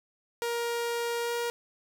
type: tone with pitch glide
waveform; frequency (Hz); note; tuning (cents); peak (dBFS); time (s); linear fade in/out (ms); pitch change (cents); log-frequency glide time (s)
sawtooth; 470.9 to 473.6; A#4 to A#4; +18 to +27; -25; 0.42-1.5; 0; +9; 1.21-1.33
effects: none